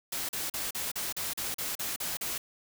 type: noise bursts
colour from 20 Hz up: white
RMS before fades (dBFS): -34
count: 11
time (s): 0.12-2.38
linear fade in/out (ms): 5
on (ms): 170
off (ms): 39
effects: none